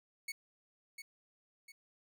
sawtooth tone with echo, 2217 Hz, C#7, in tune, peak -35 dBFS, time 0.28-0.32 s, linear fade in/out 5 ms, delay 700 ms, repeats 2, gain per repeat -7 dB, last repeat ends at 1.72 s, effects none

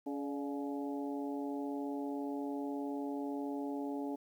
harmonic tone with a mistuned harmonic, 141.1 Hz, C#3, 31 cents sharp, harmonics 2 / 3 / 4 / 5 / 6, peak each -37 / -44 / -48 / -49 / -47 dBFS, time 0.06-4.16 s, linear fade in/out 10 ms, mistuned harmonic 4, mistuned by +69 cents, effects 11-bit

